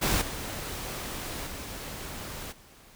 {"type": "noise with level steps", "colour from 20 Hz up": "pink", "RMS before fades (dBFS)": [-26, -36, -39], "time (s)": [0.01, 2.53], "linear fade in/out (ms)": 20, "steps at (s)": [0.21, 1.46], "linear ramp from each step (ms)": 10, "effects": ["pink hiss -54 dBFS RMS until 2.95 s"]}